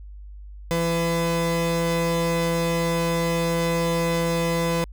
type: tone pair together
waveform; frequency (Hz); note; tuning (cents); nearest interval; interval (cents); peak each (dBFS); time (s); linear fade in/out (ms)
35% pulse; 167.86 / 503; E3 / B4; +32 / +32; octave + perfect fifth; 1900; -22; 0.71-4.84; 0
effects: added 50 Hz sine -37 dBFS peak until 4.92 s